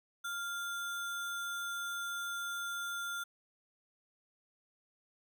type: tone with sample-and-hold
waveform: sine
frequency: 1396.9 Hz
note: F6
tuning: in tune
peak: -36 dBFS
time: 0.24-3.24 s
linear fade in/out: 10 ms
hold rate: 4900 Hz
effects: none